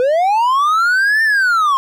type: linear two-way sweep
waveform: triangle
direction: up then down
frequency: 482.8 to 1809 to 1055 Hz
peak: -9 dBFS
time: 0-1.77 s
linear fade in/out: 0 ms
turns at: 1.23 s
effects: none